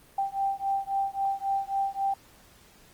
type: beating tone pair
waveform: sine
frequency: 784 / 787.7 Hz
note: G5 / G5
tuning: 0 / +8 cents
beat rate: 3.7 Hz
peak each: -29 dBFS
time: 0.18-2.14 s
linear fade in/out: 5 ms
effects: pink hiss -56 dBFS RMS until 2.93 s + Opus 24 kbps